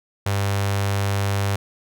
sawtooth tone with notch filter, 100 Hz, G2, 35 cents sharp, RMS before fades -22 dBFS, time 0.26-1.56 s, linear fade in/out 5 ms, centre 250 Hz, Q 0.86, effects none

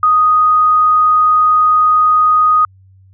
sine tone, 1244.5 Hz, D#6, in tune, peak -7 dBFS, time 0.03-2.65 s, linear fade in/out 2 ms, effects added 95 Hz sine -42 dBFS peak until 3.13 s

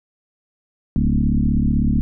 sine tone with frequency modulation, 130.9 Hz, C3, 1 cent sharp, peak -14 dBFS, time 0.96-2.01 s, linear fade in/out 0 ms, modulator 36 Hz, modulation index 3.5, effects none

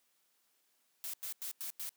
blue noise bursts, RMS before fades -41 dBFS, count 5, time 1.04-1.892 s, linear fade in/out 0 ms, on 96 ms, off 93 ms, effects white hiss -75 dBFS RMS until 1.96 s + high-pass 200 Hz 12 dB/octave

